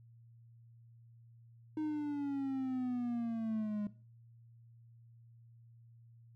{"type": "exponential sweep", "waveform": "triangle", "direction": "down", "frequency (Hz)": [311.1, 205.7], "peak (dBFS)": -32, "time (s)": [1.77, 3.87], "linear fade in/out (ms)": 2, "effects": ["noise-tail reverb RT60 0.4 s tail -17 dB re dry", "added 116 Hz sine -57 dBFS peak until 6.35 s"]}